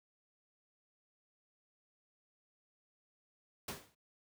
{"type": "noise with exponential decay", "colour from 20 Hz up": "pink", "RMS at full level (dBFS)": -38, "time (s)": [3.68, 3.95], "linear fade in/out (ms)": 5, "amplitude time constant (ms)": 58, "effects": ["high-pass 80 Hz 12 dB/octave"]}